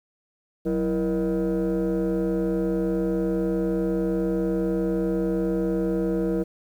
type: tone with frequency modulation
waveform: sine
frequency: 329.6 Hz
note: E4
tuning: in tune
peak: -19 dBFS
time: 0.65-6.44 s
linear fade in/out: 20 ms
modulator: 144 Hz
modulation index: 1.3
effects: tanh soft clip ceiling -20 dBFS + 9-bit